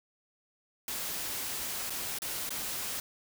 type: noise with dropouts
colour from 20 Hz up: white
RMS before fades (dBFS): -36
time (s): 0.88-3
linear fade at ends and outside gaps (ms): 2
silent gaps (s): 1.898-1.903 / 2.187-2.219 / 2.493-2.505
effects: none